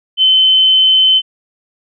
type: tone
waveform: sine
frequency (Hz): 3062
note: G7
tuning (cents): -41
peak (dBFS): -6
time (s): 0.17-1.22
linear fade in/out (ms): 50
effects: none